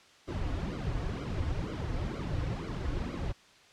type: noise with flanger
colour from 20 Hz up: brown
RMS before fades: -34 dBFS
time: 0.27-3.33 s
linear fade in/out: 20 ms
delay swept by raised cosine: 1.1 to 5.2 ms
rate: 2.1 Hz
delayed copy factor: -1
effects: white hiss -58 dBFS RMS until 3.72 s + low-pass 5000 Hz 12 dB/octave